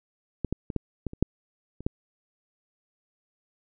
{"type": "clicks", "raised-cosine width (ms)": 3, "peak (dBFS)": [-14, -14, -20, -13, -17, -26, -7, -27, -12], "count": 9, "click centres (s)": [0.447, 0.526, 0.702, 0.763, 1.067, 1.134, 1.226, 1.806, 1.865], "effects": []}